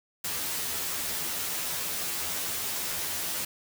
white noise with comb filter, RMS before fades -32 dBFS, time 0.24-3.45 s, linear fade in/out 5 ms, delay 12 ms, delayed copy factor +0.95, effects none

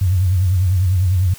sine tone with vibrato, 92.3 Hz, F#2, 4 cents flat, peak -12 dBFS, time 0.01-1.34 s, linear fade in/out 5 ms, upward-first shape sine, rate 10 Hz, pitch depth 110 cents each way, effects white hiss -40 dBFS RMS until 1.38 s

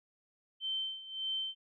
sine tone with tremolo, 3100 Hz, G7, 20 cents flat, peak -32 dBFS, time 0.6-1.55 s, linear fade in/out 50 ms, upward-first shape sine, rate 1.7 Hz, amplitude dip 80%, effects none

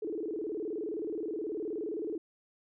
sine tone with vibrato, 375.5 Hz, F#4, 26 cents sharp, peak -33 dBFS, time 0.02-2.18 s, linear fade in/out 5 ms, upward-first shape square, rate 19 Hz, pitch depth 240 cents each way, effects none

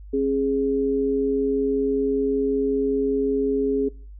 sine tone pair together, 270.1 / 415.3 Hz, C#4 / G#4, -45 / 0 cents, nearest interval perfect fifth, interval 745 cents, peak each -23 / -21 dBFS, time 0.13-3.89 s, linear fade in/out 10 ms, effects noise-tail reverb RT60 0.5 s tail -24 dB re dry + added 50 Hz sine -38 dBFS peak until 4.19 s

